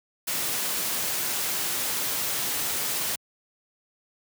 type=noise; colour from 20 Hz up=white; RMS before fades=-28 dBFS; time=0.27-3.16 s; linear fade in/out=10 ms; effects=high-pass 100 Hz 12 dB/octave